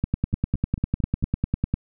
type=two click trains; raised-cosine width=5 ms; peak=-9 / -20 dBFS; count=18 / 5; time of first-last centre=0.04-1.74 / 0.33-1.227 s; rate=10 / 4.46 Hz; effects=none